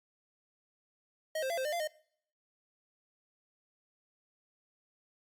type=tone with pitch steps; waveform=square; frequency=629 / 527 / 678 / 523 / 602 / 689 / 615 Hz; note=D#5 / C5 / E5 / C5 / D5 / F5 / D#5; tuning=+19 / +12 / +49 / -1 / +43 / -24 / -20 cents; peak=-33 dBFS; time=1.35-1.875 s; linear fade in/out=5 ms; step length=75 ms; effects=noise-tail reverb RT60 0.6 s tail -22 dB re dry + Opus 48 kbps